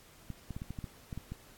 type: clicks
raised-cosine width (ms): 5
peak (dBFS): -27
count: 10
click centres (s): 0.303 / 0.507 / 0.565 / 0.619 / 0.706 / 0.788 / 0.842 / 1.128 / 1.176 / 1.32
effects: pink hiss -58 dBFS RMS until 1.57 s + AAC 64 kbps